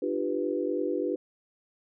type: chord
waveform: sine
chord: G dominant seventh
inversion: second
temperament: equal with one note detuned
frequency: 300.2 / 349.2 / 392 / 493.9 Hz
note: D4 / F4 / G4 / B4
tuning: +38 / 0 / 0 / 0 cents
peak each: -32 dBFS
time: 0.02-1.16 s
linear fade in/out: 5 ms
effects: none